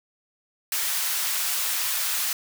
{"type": "high-pass noise", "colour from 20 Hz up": "white", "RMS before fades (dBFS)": -26, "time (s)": [0.72, 2.33], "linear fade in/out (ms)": 2, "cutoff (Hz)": 1000, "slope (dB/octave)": 12, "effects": []}